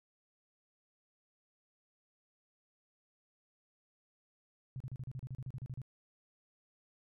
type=tone bursts; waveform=sine; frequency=129.2 Hz; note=C3; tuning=21 cents flat; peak=-39 dBFS; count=14; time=4.76-5.817 s; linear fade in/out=0 ms; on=43 ms; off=35 ms; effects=none